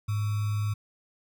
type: tone with sample-and-hold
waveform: sine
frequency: 104.6 Hz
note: G#2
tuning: 13 cents sharp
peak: -25 dBFS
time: 0.08-0.74 s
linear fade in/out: 10 ms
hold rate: 1225 Hz
effects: none